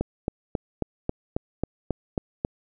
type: click train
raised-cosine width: 2 ms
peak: -11 dBFS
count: 10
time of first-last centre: 0.01-2.449 s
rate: 3.69 Hz
effects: none